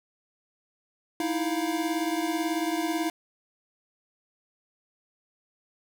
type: tone cluster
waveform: square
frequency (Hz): 314.5 / 332.7 / 701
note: D#4 / E4 / F5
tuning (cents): +19 / +16 / +6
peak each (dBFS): -30 / -31 / -34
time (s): 1.2-3.1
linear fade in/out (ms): 2
effects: none